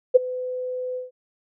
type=tone with ADSR envelope; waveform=sine; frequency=505 Hz; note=B4; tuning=39 cents sharp; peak=-6 dBFS; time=0.14-1.11 s; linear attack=19 ms; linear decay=17 ms; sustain=-20 dB; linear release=150 ms; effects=none